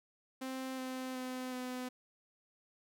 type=tone with pitch steps; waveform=sawtooth; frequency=261.6 / 258.4 / 255.3 / 252.3 Hz; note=C4 / C4 / C4 / B3; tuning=0 / -21 / -42 / +37 cents; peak=-35 dBFS; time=0.41-1.89 s; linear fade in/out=10 ms; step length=370 ms; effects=none